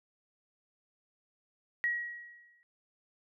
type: tone with exponential decay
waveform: sine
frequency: 1907 Hz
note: A#6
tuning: 39 cents sharp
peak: -26 dBFS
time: 1.84-2.63 s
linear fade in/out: 0 ms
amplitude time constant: 170 ms
effects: none